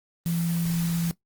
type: tone in noise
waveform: sine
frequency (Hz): 168.6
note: E3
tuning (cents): +39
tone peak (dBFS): -23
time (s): 0.26-1.11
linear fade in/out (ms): 0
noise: white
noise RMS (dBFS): -37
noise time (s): 0.26-1.11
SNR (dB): +11
effects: noise-tail reverb RT60 0.1 s tail -17 dB re dry + Opus 24 kbps